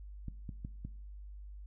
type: clicks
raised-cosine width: 5 ms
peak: -29 dBFS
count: 4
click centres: 0.283 / 0.492 / 0.649 / 0.85 s
effects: noise-tail reverb RT60 0.5 s tail -18 dB re dry + added 50 Hz sine -45 dBFS peak until 1.66 s